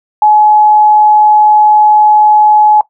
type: tone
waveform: sine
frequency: 848 Hz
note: G#5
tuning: 36 cents sharp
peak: -3 dBFS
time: 0.22-2.81 s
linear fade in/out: 2 ms
effects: noise-tail reverb RT60 0.1 s tail -17 dB re dry